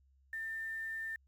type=tone with quantisation; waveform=sine; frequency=1795 Hz; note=A6; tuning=34 cents sharp; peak=-37 dBFS; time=0.33-1.16 s; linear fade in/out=2 ms; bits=10; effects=added 67 Hz sine -65 dBFS peak until 1.27 s + MP3 96 kbps